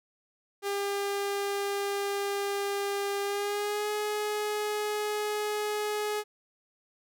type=tone with pitch glide; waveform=sawtooth; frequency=401 to 420.5 Hz; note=G4 to G#4; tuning=+39 to +22 cents; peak=-25 dBFS; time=0.62-6.24 s; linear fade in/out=50 ms; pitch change=+83 cents; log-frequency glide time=3.23-3.9 s; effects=none